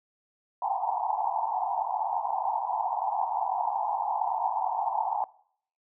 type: band-pass noise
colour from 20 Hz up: white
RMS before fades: -29 dBFS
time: 0.62-5.24 s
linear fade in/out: 2 ms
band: 720 to 960 Hz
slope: 96 dB/octave
effects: noise-tail reverb RT60 0.6 s tail -21 dB re dry